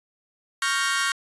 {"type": "chord", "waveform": "sawtooth", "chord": "G half-diminished seventh", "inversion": "second", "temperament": "equal", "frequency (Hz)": [1108.7, 1396.9, 1568, 1864.7], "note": ["Db6", "F6", "G6", "Bb6"], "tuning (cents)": [0, 0, 0, 0], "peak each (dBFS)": -24, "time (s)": [0.62, 1.12], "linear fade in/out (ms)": 2, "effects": ["resampled to 24000 Hz"]}